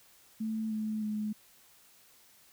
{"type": "tone with pitch steps", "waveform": "sine", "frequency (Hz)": [220, 216.2, 212.5], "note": ["A3", "A3", "G#3"], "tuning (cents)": [0, -30, 40], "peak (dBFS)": -31, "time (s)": [0.4, 1.33], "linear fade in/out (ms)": 10, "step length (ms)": 310, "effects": ["white hiss -61 dBFS RMS until 2.52 s"]}